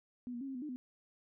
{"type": "tone with pitch steps", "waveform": "sine", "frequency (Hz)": [246.7, 238.4, 273.3, 267.3, 248.3, 301.5, 251.2], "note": ["B3", "A#3", "C#4", "C4", "B3", "D4", "B3"], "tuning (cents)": [-2, 39, -24, 37, 9, 46, 30], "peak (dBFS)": -39, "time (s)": [0.27, 0.76], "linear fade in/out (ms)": 0, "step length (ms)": 70, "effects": []}